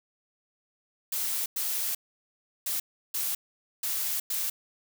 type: noise bursts at uneven times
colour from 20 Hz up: blue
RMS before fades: -30 dBFS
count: 6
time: 1.12-1.46 / 1.56-1.95 / 2.66-2.8 / 3.14-3.35 / 3.83-4.2 / 4.3-4.5 s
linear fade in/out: 5 ms
effects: none